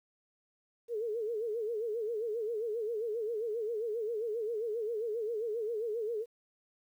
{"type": "tone with vibrato", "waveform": "sine", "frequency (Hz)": 446.2, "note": "A4", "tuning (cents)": 24, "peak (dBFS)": -32, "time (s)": [0.88, 6.26], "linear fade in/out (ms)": 50, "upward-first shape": "sine", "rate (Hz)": 7.5, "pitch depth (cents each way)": 120, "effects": ["11-bit"]}